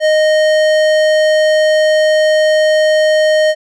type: tone with tanh clipping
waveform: sine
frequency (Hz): 619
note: D#5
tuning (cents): -9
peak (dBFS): -10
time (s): 0-3.55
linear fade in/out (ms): 50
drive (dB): 17
effects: none